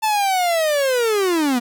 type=linear sweep; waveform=45% pulse; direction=down; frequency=884 to 233.1 Hz; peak=-16 dBFS; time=0.02-1.6 s; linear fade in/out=20 ms; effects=none